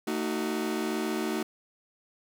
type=chord; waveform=40% pulse; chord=D# diminished; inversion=second; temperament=just; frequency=224 / 311.1 / 373.4 Hz; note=A3 / D#4 / F#4; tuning=+31 / 0 / +16 cents; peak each=-32 dBFS; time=0.07-1.43 s; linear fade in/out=5 ms; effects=none